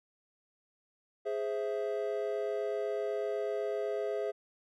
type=chord; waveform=triangle; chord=Ab augmented; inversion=none; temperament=equal; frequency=415.3 / 523.3 / 659.3 Hz; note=Ab4 / C5 / E5; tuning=0 / 0 / 0 cents; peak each=-32 / -36 / -35 dBFS; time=1.25-4.32 s; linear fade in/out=20 ms; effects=none

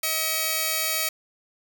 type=tone pair together; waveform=5% pulse; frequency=638 / 2274 Hz; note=D#5 / C#7; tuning=+43 / +44 cents; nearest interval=octave + minor seventh; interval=2201 cents; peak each=-16 / -16 dBFS; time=0.03-1.09 s; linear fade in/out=5 ms; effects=none

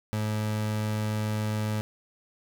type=tone; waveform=30% pulse; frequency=107.2 Hz; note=A2; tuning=45 cents flat; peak=-24 dBFS; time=0.13-1.81 s; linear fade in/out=0 ms; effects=none

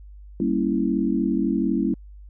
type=chord; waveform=sine; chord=G diminished seventh; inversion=none; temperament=equal; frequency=196 / 233.1 / 277.2 / 329.6 Hz; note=G3 / Bb3 / Db4 / Fb4; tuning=0 / 0 / 0 / 0 cents; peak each=-25 dBFS; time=0.4-1.94 s; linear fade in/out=2 ms; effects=added 50 Hz sine -40 dBFS peak until 2.29 s

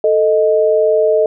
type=tone pair together; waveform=sine; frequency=440.7 / 622.3 Hz; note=A4 / D#5; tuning=+3 / 0 cents; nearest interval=tritone; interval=597 cents; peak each=-12 dBFS; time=0.04-1.26 s; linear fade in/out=2 ms; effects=none

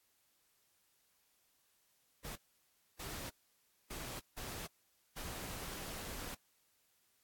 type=noise bursts at uneven times; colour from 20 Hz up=pink; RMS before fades=-45 dBFS; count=5; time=2.24-2.36 / 2.99-3.3 / 3.9-4.2 / 4.37-4.67 / 5.16-6.35 s; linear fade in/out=10 ms; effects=white hiss -75 dBFS RMS until 7.23 s + AAC 64 kbps

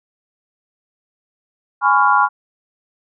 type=chord; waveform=sine; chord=C# dominant seventh; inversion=second; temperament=equal with one note detuned; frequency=830.6 / 1006.8 / 1108.7 / 1396.9 Hz; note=G#5 / B5 / C#6 / E#6; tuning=0 / +33 / 0 / 0 cents; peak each=-16 dBFS; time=1.81-2.29 s; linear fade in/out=50 ms; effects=none

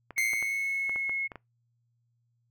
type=clicks; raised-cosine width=0.5 ms; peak=-26 dBFS; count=8; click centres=0.107 / 0.334 / 0.426 / 0.895 / 0.96 / 1.095 / 1.318 / 1.357 s
type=tone with pitch glide; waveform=sine; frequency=2206 to 2174 Hz; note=C#7 to C#7; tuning=-9 to -34 cents; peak=-28 dBFS; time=0.16-1.28 s; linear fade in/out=20 ms; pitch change=-25 cents; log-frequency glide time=0.37-1.12 s
type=tone with exponential decay; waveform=45% pulse; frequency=2093 Hz; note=C7; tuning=in tune; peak=-25 dBFS; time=0.18-1.24 s; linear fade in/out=0 ms; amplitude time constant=230 ms
effects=noise-tail reverb RT60 0.2 s tail -24 dB re dry + added 118 Hz sine -70 dBFS peak until 2.5 s

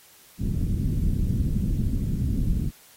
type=low-pass noise; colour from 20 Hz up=pink; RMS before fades=-24 dBFS; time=0.38-2.71 s; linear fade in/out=50 ms; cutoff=240 Hz; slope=24 dB/octave; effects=white hiss -53 dBFS RMS until 2.96 s + AAC 48 kbps

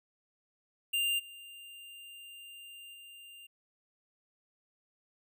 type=tone with level steps; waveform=square; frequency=2794 Hz; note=F7; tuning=in tune; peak=-29 / -48 / -50 dBFS; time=0.93-3.47 s; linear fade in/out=10 ms; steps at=1.18 / 2.93 s; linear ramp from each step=20 ms; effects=none

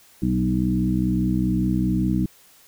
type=harmonic tone with a mistuned harmonic; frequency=62.3 Hz; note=B1; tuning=16 cents sharp; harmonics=1 / 2 / 3 / 4 / 5; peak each=-28 / -26 / -22 / -27 / -25 dBFS; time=0.22-2.26 s; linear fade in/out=5 ms; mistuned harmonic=3; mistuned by=+24 cents; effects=white hiss -53 dBFS RMS until 2.67 s

